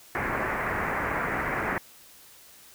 white low-pass noise, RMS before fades -29 dBFS, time 0.15-1.78 s, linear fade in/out 0 ms, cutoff 2100 Hz, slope 48 dB/octave, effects white hiss -52 dBFS RMS until 2.74 s

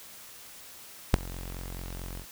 sawtooth tone with ADSR envelope, 44.55 Hz, F1, 35 cents sharp, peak -12 dBFS, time 1.13-2.26 s, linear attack 11 ms, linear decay 15 ms, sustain -21 dB, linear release 81 ms, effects white hiss -48 dBFS RMS until 2.31 s

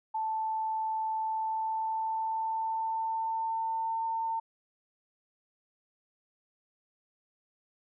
sine tone with pitch glide, 880 to 902.7 Hz, A5 to A5, 0 to +44 cents, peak -29 dBFS, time 0.14-4.4 s, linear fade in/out 10 ms, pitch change +44 cents, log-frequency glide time 1.18-4.09 s, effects none

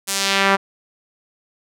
sawtooth tone with band-pass filter sweep, 196 Hz, G3, in tune, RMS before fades -18 dBFS, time 0.07-0.57 s, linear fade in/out 20 ms, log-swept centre 9800 to 1200 Hz, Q 1, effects none

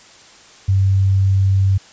sine tone, 96.7 Hz, G2, 23 cents flat, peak -11 dBFS, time 0.68-1.78 s, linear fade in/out 10 ms, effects white hiss -44 dBFS RMS until 1.92 s + resampled to 16000 Hz

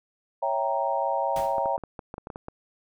sine chord, C# diminished seventh, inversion none, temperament equal, 554.4 / 659.3 / 784 / 932.3 Hz, C#5 / E5 / G5 / Bb5, 0 / 0 / 0 / 0 cents, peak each -29 / -30 / -29 / -28 dBFS, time 0.42-1.77 s, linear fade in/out 10 ms
pink noise with exponential decay, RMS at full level -35 dBFS, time 1.36-1.68 s, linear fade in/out 1 ms, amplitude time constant 68 ms
clicks, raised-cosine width 1 ms, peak -22 dBFS, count 11, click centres 1.582 / 1.658 / 1.779 / 1.837 / 1.992 / 2.141 / 2.181 / 2.271 / 2.302 / 2.359 / 2.484 s
effects none

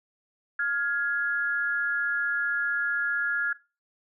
sine tone pair together, 1411 / 1675.5 Hz, F6 / G#6, +17 / +15 cents, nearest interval minor third, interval 298 cents, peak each -27 dBFS, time 0.59-3.53 s, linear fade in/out 5 ms, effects noise-tail reverb RT60 0.3 s tail -20 dB re dry

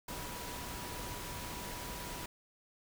sine tone in noise, 973 Hz, B5, 26 cents flat, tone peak -49 dBFS, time 0.08-2.26 s, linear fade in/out 5 ms, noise pink, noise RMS -43 dBFS, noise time 0.08-2.26 s, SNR -9 dB, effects none

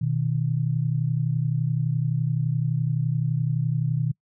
sine tone pair together, 123.2 / 154.95 Hz, B2 / D#3, -4 / -7 cents, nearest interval major third, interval 397 cents, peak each -24 / -24 dBFS, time 0.01-4.12 s, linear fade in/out 10 ms, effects noise-tail reverb RT60 0.1 s tail -25 dB re dry

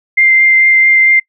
sine tone with vibrato, 2093 Hz, C7, in tune, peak -5 dBFS, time 0.17-1.2 s, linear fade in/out 10 ms, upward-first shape triangle, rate 4.5 Hz, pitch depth 11 cents each way, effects noise-tail reverb RT60 0.1 s tail -25 dB re dry

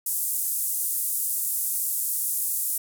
pink band-pass noise, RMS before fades -27 dBFS, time 0.06-2.78 s, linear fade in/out 5 ms, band 9200 to 16000 Hz, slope 24 dB/octave, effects none

